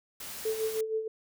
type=noise; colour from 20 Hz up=white; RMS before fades=-41 dBFS; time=0.2-0.81 s; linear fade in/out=5 ms
type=tone with tremolo; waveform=sine; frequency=440 Hz; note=A4; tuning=in tune; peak=-26 dBFS; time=0.45-1.08 s; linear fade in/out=5 ms; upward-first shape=sine; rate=6.4 Hz; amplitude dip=65%
effects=none